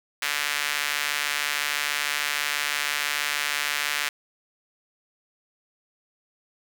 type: tone with high-pass filter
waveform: sawtooth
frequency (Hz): 146.2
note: D3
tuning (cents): -7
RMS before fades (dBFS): -27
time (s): 0.22-4.09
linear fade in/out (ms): 5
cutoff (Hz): 1900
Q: 1.4
effects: none